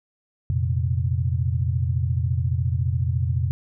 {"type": "chord", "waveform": "sine", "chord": "F suspended fourth", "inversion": "none", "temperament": "equal", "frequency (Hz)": [87.31, 116.54, 130.81], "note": ["F2", "Bb2", "C3"], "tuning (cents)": [0, 0, 0], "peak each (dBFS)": [-23, -25, -25], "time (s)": [0.5, 3.51], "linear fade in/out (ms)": 0, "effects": []}